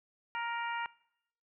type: harmonic tone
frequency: 468.2 Hz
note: A#4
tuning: 8 cents sharp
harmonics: 2 / 3 / 4 / 5 / 6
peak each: -36 / -40 / -42 / -44 / -46 dBFS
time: 0.35-0.86 s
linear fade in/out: 0 ms
effects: noise-tail reverb RT60 0.8 s tail -23 dB re dry